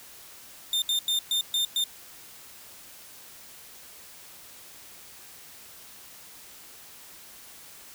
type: tone bursts at uneven times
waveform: 40% pulse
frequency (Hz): 3611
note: A7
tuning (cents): +44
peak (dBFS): -22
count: 6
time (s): 0.73-0.82 / 0.89-0.99 / 1.08-1.19 / 1.31-1.41 / 1.54-1.65 / 1.76-1.84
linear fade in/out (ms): 2
effects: white hiss -48 dBFS RMS until 7.94 s